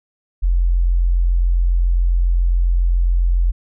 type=tone; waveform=sine; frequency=43.65 Hz; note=F1; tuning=in tune; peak=-12 dBFS; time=0.42-3.52 s; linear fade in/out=20 ms; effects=none